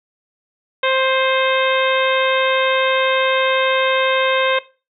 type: harmonic tone with a mistuned harmonic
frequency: 526 Hz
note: C5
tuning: 9 cents sharp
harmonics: 1 / 2 / 3 / 4 / 5 / 6 / 7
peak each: -18 / -21 / -23 / -24 / -25 / -26 / -26 dBFS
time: 0.83-4.59 s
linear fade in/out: 5 ms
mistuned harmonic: 5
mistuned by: -28 cents
effects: noise-tail reverb RT60 0.3 s tail -17 dB re dry